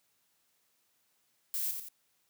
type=noise with echo; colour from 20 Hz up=violet; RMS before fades=-34 dBFS; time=1.54-1.71 s; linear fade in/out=0 ms; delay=88 ms; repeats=2; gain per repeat=-6 dB; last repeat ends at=1.886 s; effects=white hiss -74 dBFS RMS until 2.29 s + high-pass 80 Hz 12 dB/octave